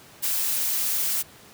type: noise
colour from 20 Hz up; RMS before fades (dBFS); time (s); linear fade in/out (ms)
blue; -25; 0.22-1.23; 20
effects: pink hiss -49 dBFS RMS until 1.53 s + high-pass 100 Hz 12 dB/octave